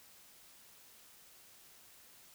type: silence
effects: white hiss -60 dBFS RMS until 2.34 s